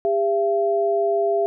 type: tone pair together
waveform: sine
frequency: 401.4 / 675 Hz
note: G4 / E5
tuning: +41 / +41 cents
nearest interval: major sixth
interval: 900 cents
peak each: -20 dBFS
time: 0.05-1.46 s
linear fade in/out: 0 ms
effects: none